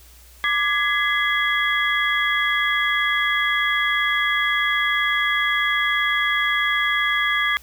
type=tone cluster; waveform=sine; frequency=1181 / 1675 / 2036 / 3322 Hz; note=D6 / G#6 / C7 / G#7; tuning=+9 / +14 / -48 / 0 cents; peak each=-25 / -22 / -22 / -26 dBFS; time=0.44-7.57 s; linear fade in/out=0 ms; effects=added 60 Hz sine -47 dBFS peak until 7.62 s + white hiss -50 dBFS RMS until 7.62 s